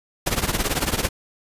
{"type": "noise with tremolo", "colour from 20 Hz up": "pink", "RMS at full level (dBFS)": -19, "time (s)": [0.26, 1.09], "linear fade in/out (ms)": 10, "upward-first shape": "triangle", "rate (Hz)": 18, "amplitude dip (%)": 90, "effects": ["resampled to 32000 Hz"]}